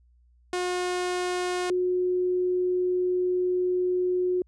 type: tone pair in turn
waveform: sawtooth / sine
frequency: 360 / 362.9 Hz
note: F#4 / F#4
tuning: -47 / -34 cents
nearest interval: unison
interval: 13 cents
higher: second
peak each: -22 / -22 dBFS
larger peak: neither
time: 0.53-1.7 / 1.7-4.42 s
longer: second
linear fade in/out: 2 ms
effects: added 60 Hz sine -57 dBFS peak until 4.47 s + resampled to 22050 Hz